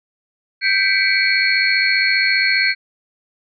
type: tone cluster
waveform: sine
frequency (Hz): 1567 / 1991 / 2223 / 2318 / 4316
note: G6 / B6 / C#7 / D7 / C#8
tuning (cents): -1 / +14 / +4 / -23 / -47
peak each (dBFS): -20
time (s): 0.61-2.75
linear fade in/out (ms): 50
effects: none